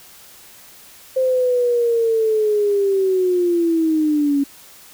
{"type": "linear sweep", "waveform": "sine", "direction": "down", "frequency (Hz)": [523.3, 277.2], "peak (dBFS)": -14, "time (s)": [1.16, 4.44], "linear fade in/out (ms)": 10, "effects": ["white hiss -44 dBFS RMS until 4.93 s"]}